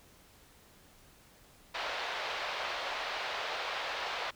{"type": "band-pass noise", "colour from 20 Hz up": "pink", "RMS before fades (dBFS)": -37, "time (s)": [1.74, 4.31], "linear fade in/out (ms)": 10, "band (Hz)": [560, 4200], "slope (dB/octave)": 24, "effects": ["pink hiss -60 dBFS RMS until 4.35 s"]}